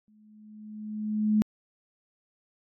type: tone with exponential growth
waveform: sine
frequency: 213.3 Hz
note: G#3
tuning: 46 cents sharp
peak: -18 dBFS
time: 0.08-1.42 s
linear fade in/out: 0 ms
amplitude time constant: 290 ms
effects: AAC 64 kbps